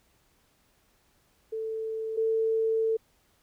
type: tone pair in turn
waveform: sine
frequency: 442.9 / 446 Hz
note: A4 / A4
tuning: +11 / +23 cents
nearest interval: unison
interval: 12 cents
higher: second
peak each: -30 / -23 dBFS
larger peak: second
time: 1.52-2.17 / 2.17-2.97 s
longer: second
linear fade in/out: 10 ms
effects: pink hiss -67 dBFS RMS until 3.42 s